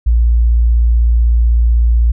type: tone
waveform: sine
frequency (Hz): 58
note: A#1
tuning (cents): -8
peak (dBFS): -7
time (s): 0.06-2.12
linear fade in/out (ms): 10
effects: none